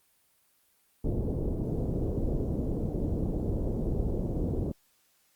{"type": "low-pass noise", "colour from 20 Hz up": "pink", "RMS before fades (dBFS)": -30, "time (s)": [1.04, 4.72], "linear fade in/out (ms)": 5, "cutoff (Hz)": 490, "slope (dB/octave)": 24, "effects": ["white hiss -68 dBFS RMS until 5.35 s", "Opus 32 kbps"]}